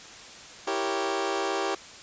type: chord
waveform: 20% pulse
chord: E diminished seventh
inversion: none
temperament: equal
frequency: 329.6 / 392 / 466.2 / 554.4 Hz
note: E4 / G4 / Bb4 / Db5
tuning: 0 / 0 / 0 / 0 cents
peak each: -29 / -24 / -30 / -29 dBFS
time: 0.67-1.75 s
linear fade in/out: 5 ms
effects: white hiss -45 dBFS RMS until 2.02 s + resampled to 16000 Hz